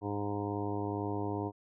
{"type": "harmonic tone with a mistuned harmonic", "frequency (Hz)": 102.1, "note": "G#2", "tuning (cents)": -29, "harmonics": [1, 2, 3, 4, 5, 6, 7, 8, 9, 10], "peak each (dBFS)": [-38, -44, -37, -39, -45, -50, -43, -49, -42, -52], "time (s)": [0.01, 1.52], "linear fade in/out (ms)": 50, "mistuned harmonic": 9, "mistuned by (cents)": 20, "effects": []}